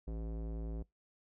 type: tone with low-pass filter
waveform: square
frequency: 55.2 Hz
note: A1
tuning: 6 cents sharp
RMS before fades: -40 dBFS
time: 0.07-0.83 s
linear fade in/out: 10 ms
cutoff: 470 Hz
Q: 1.2
effects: noise-tail reverb RT60 0.2 s tail -24 dB re dry